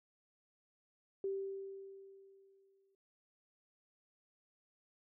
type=tone with exponential decay; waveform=sine; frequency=390 Hz; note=G4; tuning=9 cents flat; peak=-34 dBFS; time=1.24-2.95 s; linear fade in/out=2 ms; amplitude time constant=370 ms; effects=noise-tail reverb RT60 0.2 s tail -24 dB re dry